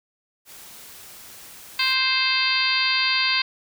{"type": "noise", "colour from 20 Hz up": "white", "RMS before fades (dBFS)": -43, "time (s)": [0.45, 1.96], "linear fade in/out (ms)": 50}
{"type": "harmonic tone", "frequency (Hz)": 523.3, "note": "C5", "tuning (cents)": 0, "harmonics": [2, 3, 4, 5, 6, 7, 8, 9], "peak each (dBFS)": [-29, -29, -26, -25, -30, -28, -27, -25], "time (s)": [1.79, 3.42], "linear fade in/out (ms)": 5}
{"effects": []}